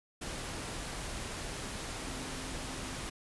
sine tone in noise, 261.6 Hz, C4, in tune, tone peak -47 dBFS, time 2.06-2.96 s, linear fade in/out 10 ms, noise pink, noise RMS -40 dBFS, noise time 0.21-3.1 s, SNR -10 dB, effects resampled to 24000 Hz

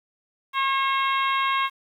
harmonic tone, 541 Hz, C#5, 42 cents flat, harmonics 2 / 3 / 4 / 5 / 6 / 7, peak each -22 / -31 / -29 / -32 / -33 / -35 dBFS, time 0.53-1.7 s, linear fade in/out 50 ms, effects 9-bit

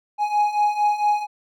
triangle beating tone pair, 830.6 / 835 Hz, G#5 / G#5, 0 / +9 cents, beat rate 4.4 Hz, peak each -21 / -17 dBFS, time 0.18-1.27 s, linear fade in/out 50 ms, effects none

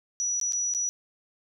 sine tone with dropouts, 5870 Hz, F#8, 15 cents flat, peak -25 dBFS, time 0.2-0.89 s, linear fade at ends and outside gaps 0 ms, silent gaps 0.4-0.413 / 0.523-0.532 / 0.738-0.748 s, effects none

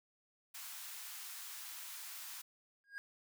white high-pass noise, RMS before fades -48 dBFS, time 0.54-2.42 s, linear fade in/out 10 ms, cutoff 890 Hz, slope 24 dB/octave
triangle tone with exponential growth, 1630 Hz, G#6, 33 cents flat, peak -37 dBFS, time 2.84-2.98 s, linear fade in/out 0 ms, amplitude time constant 30 ms
effects none

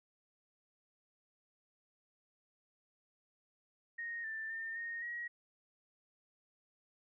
sine tone with pitch steps, 1861 / 1775 / 1808 / 1854 / 1901 Hz, A#6 / A6 / A6 / A#6 / A#6, -3 / +15 / +47 / -10 / +33 cents, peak -39 dBFS, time 3.98-5.28 s, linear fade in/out 10 ms, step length 260 ms, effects none

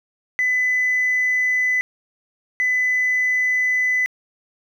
sine tone pair in turn, 2005 / 2005 Hz, B6 / B6, +26 / +26 cents, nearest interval unison, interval 0 cents, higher neither, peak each -15 dBFS, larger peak neither, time 0.39-1.81 / 2.6-4.06 s, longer second, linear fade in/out 0 ms, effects tanh soft clip ceiling -13 dBFS + 8-bit

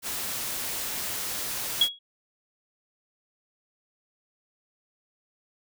white noise, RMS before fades -32 dBFS, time 0.02-1.89 s, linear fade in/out 50 ms
sine tone with exponential decay, 3322 Hz, G#7, in tune, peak -14 dBFS, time 1.81-1.99 s, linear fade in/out 5 ms, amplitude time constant 38 ms
effects none

